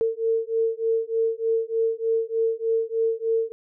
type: beating tone pair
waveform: sine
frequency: 450.6 / 453.9 Hz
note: A4 / A#4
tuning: +41 / -46 cents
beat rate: 3.3 Hz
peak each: -24 dBFS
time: 0.01-3.52 s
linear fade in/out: 0 ms
effects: none